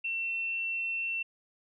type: tone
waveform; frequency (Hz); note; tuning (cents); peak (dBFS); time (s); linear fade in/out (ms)
sine; 2701; E7; +42; -30; 0.04-1.23; 10
effects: none